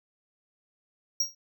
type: tone with exponential decay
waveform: square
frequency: 5630 Hz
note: F8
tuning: 13 cents sharp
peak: -21 dBFS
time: 1.2-1.35 s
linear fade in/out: 5 ms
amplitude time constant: 32 ms
effects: none